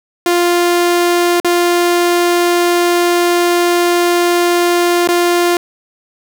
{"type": "tone with dropouts", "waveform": "sawtooth", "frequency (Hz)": 349.2, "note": "F4", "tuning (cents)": 0, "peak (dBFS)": -6, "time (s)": [0.26, 5.57], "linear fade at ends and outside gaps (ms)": 2, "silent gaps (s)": [[1.401, 1.446], [5.075, 5.087]], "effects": []}